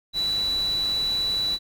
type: tone in noise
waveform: sine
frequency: 3951 Hz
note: B7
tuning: in tune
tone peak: -22 dBFS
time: 0.13-1.59 s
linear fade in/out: 50 ms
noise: pink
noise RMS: -38 dBFS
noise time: 0.13-1.59 s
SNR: +13 dB
effects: none